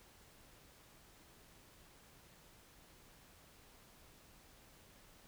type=silence; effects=pink hiss -63 dBFS RMS until 5.27 s